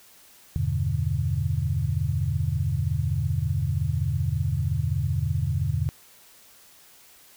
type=chord; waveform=sine; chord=E minor seventh; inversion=none; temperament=equal; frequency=82.41 / 98 / 123.47 / 146.83 Hz; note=E2 / G2 / B2 / D3; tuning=0 / 0 / 0 / 0 cents; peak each=-28 dBFS; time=0.56-5.89 s; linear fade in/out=0 ms; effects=white hiss -53 dBFS RMS until 7.36 s